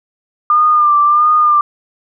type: tone with vibrato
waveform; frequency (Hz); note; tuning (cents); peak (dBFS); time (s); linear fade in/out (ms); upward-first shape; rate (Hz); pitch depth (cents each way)
sine; 1200; D6; +37; -7; 0.5-1.61; 2; sine; 1.5; 40
effects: none